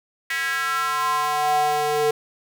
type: tone with high-pass filter sweep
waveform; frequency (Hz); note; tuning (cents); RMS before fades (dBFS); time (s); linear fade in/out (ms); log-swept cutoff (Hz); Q
square; 149.3; D3; +29; -22; 0.3-2.11; 5; 1900 to 490; 4.8
effects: none